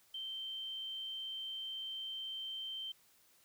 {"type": "tone", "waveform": "sine", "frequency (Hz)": 3121, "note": "G7", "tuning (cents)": -8, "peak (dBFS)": -40, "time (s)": [0.14, 2.92], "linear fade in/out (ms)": 5, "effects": ["white hiss -68 dBFS RMS until 3.44 s"]}